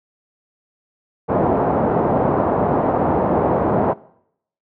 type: low-pass noise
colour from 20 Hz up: white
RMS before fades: -17 dBFS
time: 1.28-3.94 s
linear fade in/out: 20 ms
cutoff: 850 Hz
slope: 24 dB/octave
effects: noise-tail reverb RT60 0.7 s tail -21 dB re dry + high-pass 100 Hz 12 dB/octave